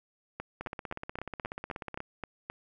two click trains, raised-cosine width 0.5 ms, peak -22 / -21 dBFS, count 24 / 9, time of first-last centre 0.61-2.004 / 0.4-2.5 s, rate 16.5 / 3.81 Hz, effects none

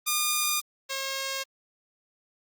5% pulse tone pair in turn, 1212 / 539.9 Hz, D#6 / C#5, -46 / -46 cents, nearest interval octave + major second, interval 1400 cents, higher first, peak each -12 / -18 dBFS, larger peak first, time 0.06-0.61 / 0.89-1.44 s, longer neither, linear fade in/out 20 ms, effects Opus 24 kbps

